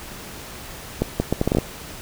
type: accelerating click train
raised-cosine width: 2 ms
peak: -5 dBFS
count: 9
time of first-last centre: 1.02-1.585 s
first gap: 180 ms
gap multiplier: 0.7
effects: pink hiss -37 dBFS RMS until 2.01 s